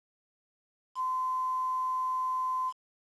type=tone with quantisation; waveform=sine; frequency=1028 Hz; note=C6; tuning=31 cents flat; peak=-28 dBFS; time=0.95-2.73 s; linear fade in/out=50 ms; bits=8; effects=low-pass 7000 Hz 12 dB/octave